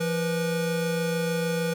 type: tone pair together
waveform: square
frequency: 170.6 / 485.2 Hz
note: F3 / B4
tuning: -40 / -31 cents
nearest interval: octave + tritone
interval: 1809 cents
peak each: -28 / -28 dBFS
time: 0-1.74 s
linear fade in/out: 10 ms
effects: none